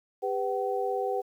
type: tone cluster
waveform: sine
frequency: 400.1 / 497.6 / 761 Hz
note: G4 / B4 / F#5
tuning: +35 / +13 / +48 cents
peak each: -31 dBFS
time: 0.22-1.22 s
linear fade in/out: 20 ms
effects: 10-bit